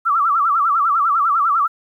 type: tone with vibrato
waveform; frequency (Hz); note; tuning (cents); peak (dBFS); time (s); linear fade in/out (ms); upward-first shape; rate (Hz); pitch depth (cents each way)
sine; 1244.5; D#6; 0; -13; 0.05-1.68; 20; sine; 10; 170
effects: 9-bit

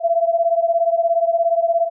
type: beating tone pair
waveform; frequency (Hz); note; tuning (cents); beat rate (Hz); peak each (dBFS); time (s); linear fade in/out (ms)
sine; 668 / 685; E5 / F5; +23 / -34; 17; -16 / -19; 0-1.9; 50
effects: none

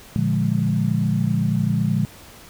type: chord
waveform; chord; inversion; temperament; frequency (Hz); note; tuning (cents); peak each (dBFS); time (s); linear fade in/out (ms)
sine; Bb dominant seventh; none; equal; 116.54 / 146.83 / 174.61 / 207.7; Bb2 / D3 / F3 / Ab3; 0 / 0 / 0 / 0; -23; 0.16-2.05; 0
effects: pink hiss -44 dBFS RMS until 2.49 s

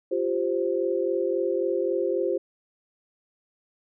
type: chord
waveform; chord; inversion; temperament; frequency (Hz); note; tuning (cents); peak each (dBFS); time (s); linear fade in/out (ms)
sine; F suspended second; none; just; 349.2 / 392.9 / 523.8; F4 / G4 / C5; 0 / +4 / +2; -27; 0.11-2.38; 10
effects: none

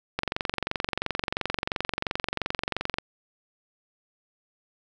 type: click train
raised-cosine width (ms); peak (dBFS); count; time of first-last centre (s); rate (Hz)
0.3; -10; 65; 0.19-2.985; 22.9
effects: none

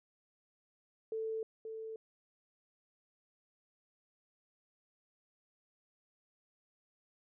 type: tone with echo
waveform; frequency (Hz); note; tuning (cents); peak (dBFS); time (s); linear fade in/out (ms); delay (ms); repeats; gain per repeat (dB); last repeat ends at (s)
sine; 443.2; A4; +13; -35; 1.12-1.43; 2; 530; 1; -6; 1.96
effects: none

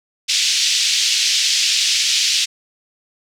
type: band-pass noise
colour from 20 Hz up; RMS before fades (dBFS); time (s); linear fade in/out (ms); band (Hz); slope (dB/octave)
white; -17; 0.28-2.46; 20; 2600 to 6000; 24
effects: none

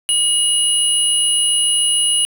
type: tone pair together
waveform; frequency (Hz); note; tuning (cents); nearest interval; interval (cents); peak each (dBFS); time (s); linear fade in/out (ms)
sine; 2903 / 9764; F#7 / D#9; -34 / -34; octave + major sixth; 2100; -14; 0.09-2.25; 0
effects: tanh soft clip ceiling -9 dBFS + 8-bit

